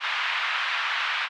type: band-pass noise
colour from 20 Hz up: pink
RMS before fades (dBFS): -27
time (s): 0-1.29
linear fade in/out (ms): 50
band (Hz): 1100 to 3300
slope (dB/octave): 24
effects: none